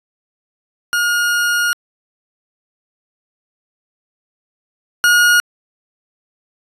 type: tone pair in turn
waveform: 40% pulse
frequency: 1429 / 1438.1 Hz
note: F6 / F#6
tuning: +39 / -50 cents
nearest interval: unison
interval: 11 cents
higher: second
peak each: -13 / -8 dBFS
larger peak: second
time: 0.93-1.73 / 5.04-5.4 s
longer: first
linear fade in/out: 0 ms
effects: resampled to 32000 Hz